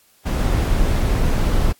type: noise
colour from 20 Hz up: brown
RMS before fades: -17 dBFS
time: 0.25-1.73 s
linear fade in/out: 20 ms
effects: white hiss -56 dBFS RMS until 1.79 s + AAC 64 kbps